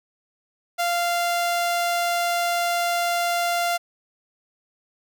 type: tone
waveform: sawtooth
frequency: 694 Hz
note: F5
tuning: 11 cents flat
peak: -17 dBFS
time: 0.78-3.78 s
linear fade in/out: 20 ms
effects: none